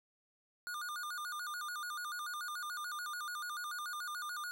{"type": "tone with vibrato", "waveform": "square", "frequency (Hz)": 1319, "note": "E6", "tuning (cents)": 1, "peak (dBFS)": -40, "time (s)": [0.67, 4.51], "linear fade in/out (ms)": 0, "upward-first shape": "square", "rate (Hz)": 6.9, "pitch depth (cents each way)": 160, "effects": []}